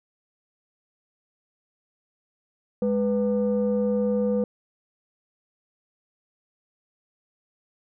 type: tone pair together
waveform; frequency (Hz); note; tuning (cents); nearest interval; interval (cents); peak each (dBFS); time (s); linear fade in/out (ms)
sine; 207.7 / 494; G#3 / B4; 0 / 0; octave + minor third; 1500; -22; 2.82-4.44; 2
effects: tanh soft clip ceiling -16 dBFS